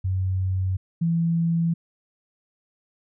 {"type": "tone pair in turn", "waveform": "sine", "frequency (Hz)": [93.8, 167.13], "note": ["F#2", "E3"], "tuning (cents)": [24, 24], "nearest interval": "minor seventh", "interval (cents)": 1000, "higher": "second", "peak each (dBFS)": [-21, -19], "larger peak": "second", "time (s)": [[0.04, 0.77], [1.01, 1.74]], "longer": "neither", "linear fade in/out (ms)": 10, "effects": []}